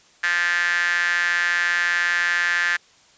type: tone with high-pass filter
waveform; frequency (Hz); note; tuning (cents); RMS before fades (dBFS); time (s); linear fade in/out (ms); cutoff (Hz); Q
sawtooth; 174.3; F3; -3; -21; 0.23-2.77; 10; 1700; 8.3
effects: white hiss -54 dBFS RMS until 3.17 s + resampled to 16000 Hz